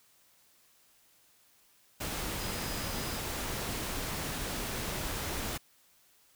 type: tone in noise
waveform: sine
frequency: 4979 Hz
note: D#8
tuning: in tune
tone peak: -47 dBFS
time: 2.39-3.2 s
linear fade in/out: 10 ms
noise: pink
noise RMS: -36 dBFS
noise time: 2-5.58 s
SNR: -14 dB
effects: white hiss -65 dBFS RMS until 6.35 s